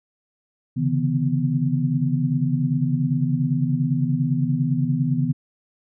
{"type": "tone cluster", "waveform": "sine", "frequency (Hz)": [134.5, 144.6, 162, 247.2], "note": ["C3", "D3", "E3", "B3"], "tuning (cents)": [48, -27, -30, 2], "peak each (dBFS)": -24, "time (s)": [0.76, 5.33], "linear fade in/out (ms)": 20, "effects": []}